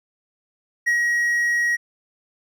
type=tone with ADSR envelope; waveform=triangle; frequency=1900 Hz; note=A#6; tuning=33 cents sharp; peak=-14 dBFS; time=0.86-1.77 s; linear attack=18 ms; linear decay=99 ms; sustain=-2 dB; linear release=23 ms; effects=none